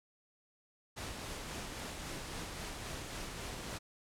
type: noise with tremolo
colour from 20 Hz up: pink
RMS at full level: -42 dBFS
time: 0.96-3.79 s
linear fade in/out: 20 ms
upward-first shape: sine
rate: 3.7 Hz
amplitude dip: 25%
effects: low-pass 10000 Hz 12 dB/octave